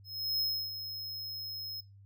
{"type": "tone with ADSR envelope", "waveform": "square", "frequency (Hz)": 5150, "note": "E8", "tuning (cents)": -41, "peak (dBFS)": -28, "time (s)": [0.04, 1.81], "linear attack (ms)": 360, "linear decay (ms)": 300, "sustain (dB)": -10, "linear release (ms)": 11, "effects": ["noise-tail reverb RT60 0.2 s tail -20 dB re dry", "added 99 Hz sine -53 dBFS peak until 2.05 s"]}